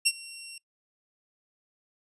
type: tone with ADSR envelope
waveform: 15% pulse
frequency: 2738 Hz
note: F7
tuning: 35 cents flat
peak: -11 dBFS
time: 0.05-0.58 s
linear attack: 17 ms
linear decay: 49 ms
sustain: -23 dB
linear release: 3 ms
effects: noise-tail reverb RT60 0.1 s tail -22 dB re dry + resampled to 24000 Hz